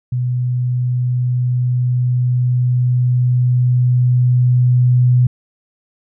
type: tone with level ramp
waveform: sine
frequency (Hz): 124.4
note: B2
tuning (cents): +13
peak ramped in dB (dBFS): -15 to -8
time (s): 0.12-5.27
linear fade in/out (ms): 5
effects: none